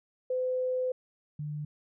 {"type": "tone pair in turn", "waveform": "sine", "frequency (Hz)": [509, 149.24], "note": ["C5", "D3"], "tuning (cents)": [-48, 28], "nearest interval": "octave + major sixth", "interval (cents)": 2124, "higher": "first", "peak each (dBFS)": [-27, -33], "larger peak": "first", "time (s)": [[0.3, 0.92], [1.39, 1.65]], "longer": "first", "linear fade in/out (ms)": 5, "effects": []}